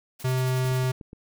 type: noise with tremolo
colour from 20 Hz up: white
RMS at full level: -42 dBFS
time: 0.19-0.83 s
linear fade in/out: 10 ms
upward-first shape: sine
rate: 11 Hz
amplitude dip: 100%
type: tone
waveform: square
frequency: 128.8 Hz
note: C3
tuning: 27 cents flat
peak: -23 dBFS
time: 0.24-0.92 s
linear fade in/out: 10 ms
type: clicks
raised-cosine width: 3 ms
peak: -28 dBFS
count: 5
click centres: 0.649 / 0.717 / 0.835 / 1.012 / 1.131 s
effects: none

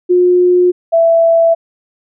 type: tone pair in turn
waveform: sine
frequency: 358.6 / 664.2 Hz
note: F4 / E5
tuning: +46 / +13 cents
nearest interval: major seventh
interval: 1067 cents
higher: second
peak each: -6 dBFS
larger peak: neither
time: 0.09-0.72 / 0.92-1.55 s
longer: neither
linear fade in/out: 20 ms
effects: none

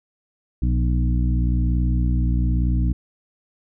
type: harmonic tone with a mistuned harmonic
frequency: 61 Hz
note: B1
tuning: 21 cents flat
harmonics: 1 / 2 / 3 / 4 / 5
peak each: -18 / -24 / -28 / -30 / -32 dBFS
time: 0.62-2.93 s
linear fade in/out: 5 ms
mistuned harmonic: 3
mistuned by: -33 cents
effects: none

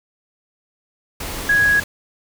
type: tone in noise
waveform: sine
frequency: 1661.2 Hz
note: G#6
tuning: in tune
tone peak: -12 dBFS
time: 1.49-1.8 s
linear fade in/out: 5 ms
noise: pink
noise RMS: -28 dBFS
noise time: 1.2-1.84 s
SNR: +13 dB
effects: none

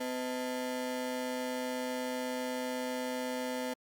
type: ring-modulated tone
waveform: 30% pulse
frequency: 380 Hz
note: F#4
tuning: 46 cents sharp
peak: -28 dBFS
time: 0-3.74 s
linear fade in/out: 10 ms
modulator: 126 Hz
effects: Opus 48 kbps

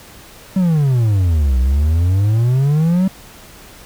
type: exponential two-way sweep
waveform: triangle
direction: down then up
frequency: 194 to 61.74 to 194 Hz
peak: -9 dBFS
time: 0.56-3.08 s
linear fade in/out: 5 ms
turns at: 1.58 s
effects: pink hiss -40 dBFS RMS until 3.85 s

